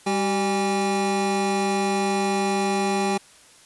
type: tone cluster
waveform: square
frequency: 198.2 / 385.2 / 810 Hz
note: G3 / G4 / G#5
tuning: +19 / -30 / -43 cents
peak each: -26 dBFS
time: 0.06-3.18 s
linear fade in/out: 10 ms
effects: white hiss -51 dBFS RMS until 3.65 s + resampled to 24000 Hz